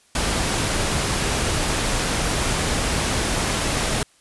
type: noise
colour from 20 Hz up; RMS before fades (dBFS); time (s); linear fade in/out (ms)
pink; -22; 0.15-4.03; 2
effects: white hiss -57 dBFS RMS until 4.2 s + resampled to 24000 Hz